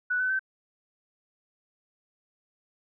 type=tone with pitch steps; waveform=sine; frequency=1480 / 1511.1 / 1542.8 Hz; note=F#6 / F#6 / G6; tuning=0 / +36 / -28 cents; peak=-24 dBFS; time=0.1-0.394 s; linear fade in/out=10 ms; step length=98 ms; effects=none